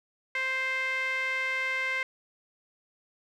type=tone with band-pass filter; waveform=sawtooth; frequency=523.3 Hz; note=C5; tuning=in tune; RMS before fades=-30 dBFS; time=0.35-2.03 s; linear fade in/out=2 ms; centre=2000 Hz; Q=5.1; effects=none